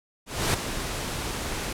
pink noise with ADSR envelope, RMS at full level -22 dBFS, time 0.26-1.73 s, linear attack 280 ms, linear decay 6 ms, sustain -9 dB, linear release 6 ms, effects low-pass 11000 Hz 12 dB/octave

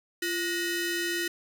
sawtooth ring-modulated tone, 1108.7 Hz, C#6, in tune, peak -21 dBFS, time 0.22-1.28 s, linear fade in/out 5 ms, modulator 764 Hz, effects none

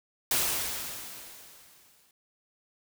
white noise with exponential decay, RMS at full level -25 dBFS, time 0.31-2.11 s, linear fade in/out 2 ms, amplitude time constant 390 ms, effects none

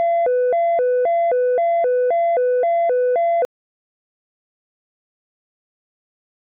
sine tone with vibrato, 582 Hz, D5, 16 cents flat, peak -12 dBFS, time 0-3.45 s, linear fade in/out 0 ms, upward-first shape square, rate 1.9 Hz, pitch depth 270 cents each way, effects tanh soft clip ceiling -13 dBFS

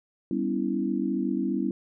sine chord, C# half-diminished seventh, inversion second, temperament equal with one note detuned, 196 / 246.9 / 281.7 / 329.6 Hz, G3 / B3 / C#4 / E4, 0 / 0 / +28 / 0 cents, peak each -30 dBFS, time 0.31-1.71 s, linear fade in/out 2 ms, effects none

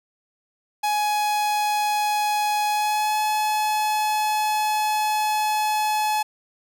45% pulse tone with pitch glide, 839 to 853.2 Hz, G#5 to G#5, +17 to +46 cents, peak -20 dBFS, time 0.83-6.23 s, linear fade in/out 10 ms, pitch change +29 cents, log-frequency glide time 2.69-3.18 s, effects none

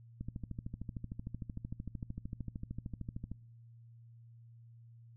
click train, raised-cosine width 5 ms, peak -28 dBFS, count 42, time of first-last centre 0.21-3.316 s, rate 13.2 Hz, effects noise-tail reverb RT60 0.8 s tail -24 dB re dry + added 116 Hz sine -54 dBFS peak until 5.16 s

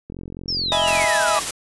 click train, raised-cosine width 3 ms, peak -21 dBFS, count 43, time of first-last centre 0.1-1.042 s, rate 44.6 Hz
sine exponential sweep, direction down, 5588 to 1127 Hz, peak -21 dBFS, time 0.48-1.4 s, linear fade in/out 5 ms
40% pulse chord, E major seventh, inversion third, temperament equal, 622.3 / 659.3 / 830.6 / 987.8 Hz, D#5 / E5 / G#5 / B5, 0 / 0 / 0 / 0 cents, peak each -23 dBFS, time 0.72-1.39 s, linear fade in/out 0 ms
white noise with tremolo, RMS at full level -24 dBFS, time 0.87-1.51 s, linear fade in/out 5 ms, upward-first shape sine, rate 15 Hz, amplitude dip 35%
effects resampled to 24000 Hz

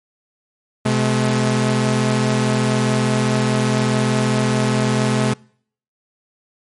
sawtooth tone pair together, 127.5 / 214.1 Hz, C3 / A3, -44 / -47 cents, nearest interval major sixth, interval 897 cents, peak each -14 dBFS, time 0.85-5.34 s, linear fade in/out 10 ms, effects noise-tail reverb RT60 0.6 s tail -26 dB re dry + MP3 48 kbps

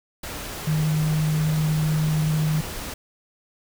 sine tone in noise, 154.8 Hz, D#3, 9 cents flat, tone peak -19 dBFS, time 0.67-2.61 s, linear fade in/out 5 ms, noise pink, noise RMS -33 dBFS, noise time 0.23-2.94 s, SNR +11 dB, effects none

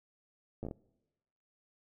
slowing click train, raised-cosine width 2 ms, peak -27 dBFS, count 6, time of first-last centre 0.63-0.711 s, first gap 9 ms, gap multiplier 1.3, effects noise-tail reverb RT60 1.0 s tail -23 dB re dry

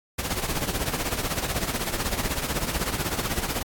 pink noise with tremolo, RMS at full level -25 dBFS, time 0.18-3.63 s, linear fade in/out 10 ms, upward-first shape triangle, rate 16 Hz, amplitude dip 75%, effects AAC 64 kbps

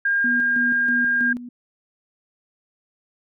sine tone, 1611 Hz, G6, 47 cents sharp, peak -17 dBFS, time 0.05-1.33 s, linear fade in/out 5 ms
sine tone with tremolo, 243.7 Hz, B3, 23 cents flat, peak -24 dBFS, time 0.24-1.49 s, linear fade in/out 5 ms, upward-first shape square, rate 3.1 Hz, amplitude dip 65%
effects none

